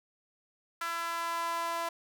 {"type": "tone with high-pass filter sweep", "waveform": "sawtooth", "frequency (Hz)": 336.2, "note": "E4", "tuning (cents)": 34, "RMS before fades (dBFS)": -34, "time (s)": [0.81, 1.89], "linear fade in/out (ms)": 5, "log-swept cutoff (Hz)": [1300, 840], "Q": 3.6, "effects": []}